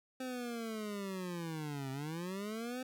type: linear two-way sweep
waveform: 25% pulse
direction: down then up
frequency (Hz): 260.2 to 131.4 to 260.2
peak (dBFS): -35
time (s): 0.2-2.83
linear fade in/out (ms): 5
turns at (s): 1.91
effects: none